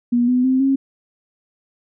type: tone with pitch steps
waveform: sine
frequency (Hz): 240.8 / 250.3 / 260.2 / 270.4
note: B3 / B3 / C4 / C#4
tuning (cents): -44 / +23 / -9 / -43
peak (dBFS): -13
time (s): 0.12-0.76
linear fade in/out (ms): 10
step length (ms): 160
effects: none